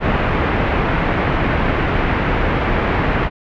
pink low-pass noise, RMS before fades -17 dBFS, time 0-3.3 s, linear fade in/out 50 ms, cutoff 2400 Hz, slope 24 dB/octave, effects none

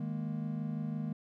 triangle chord, D# suspended fourth, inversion none, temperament just, 155.56 / 207.4 / 233.3 Hz, D#3 / G#3 / A#3, 0 / -2 / +2 cents, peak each -35 / -37 / -37 dBFS, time 0-1.13 s, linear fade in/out 5 ms, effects none

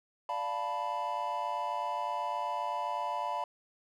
triangle chord, B half-diminished seventh, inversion first, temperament equal, 587.3 / 698.5 / 880 / 987.8 Hz, D5 / F5 / A5 / B5, 0 / 0 / 0 / 0 cents, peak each -39 / -37 / -35 / -33 dBFS, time 0.29-3.44 s, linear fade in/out 2 ms, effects none

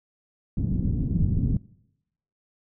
white low-pass noise, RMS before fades -24 dBFS, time 0.57-1.57 s, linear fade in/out 2 ms, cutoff 200 Hz, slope 24 dB/octave, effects noise-tail reverb RT60 0.8 s tail -22 dB re dry

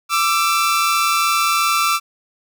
sawtooth tone pair together, 1174.7 / 1337.5 Hz, D6 / E6, 0 / +25 cents, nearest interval major second, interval 225 cents, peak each -14 dBFS, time 0.09-2 s, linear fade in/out 50 ms, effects none

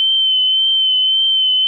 sine tone with vibrato, 3078 Hz, G7, 32 cents flat, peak -11 dBFS, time 0-1.67 s, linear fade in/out 0 ms, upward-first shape triangle, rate 1.8 Hz, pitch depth 30 cents each way, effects none

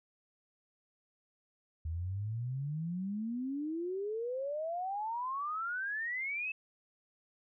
sine exponential sweep, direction up, 77.78 to 2637 Hz, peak -34 dBFS, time 1.85-6.52 s, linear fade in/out 5 ms, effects none

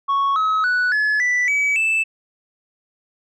sine tone with pitch steps, 1108.7 / 1280.9 / 1479.9 / 1709.8 / 1975.5 / 2282 / 2637 Hz, C#6 / D#6 / F#6 / G#6 / B6 / C#7 / E7, 0 / +50 / 0 / +50 / 0 / +50 / 0 cents, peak -13 dBFS, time 0.08-2.04 s, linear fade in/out 20 ms, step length 280 ms, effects tanh soft clip ceiling -15 dBFS

